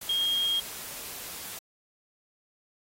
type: tone in noise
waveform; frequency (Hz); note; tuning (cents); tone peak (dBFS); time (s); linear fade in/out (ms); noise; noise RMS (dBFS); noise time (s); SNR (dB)
sine; 3243; G#7; -42; -24; 0.09-0.6; 5; white; -40; 0.01-1.59; +13
effects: AAC 48 kbps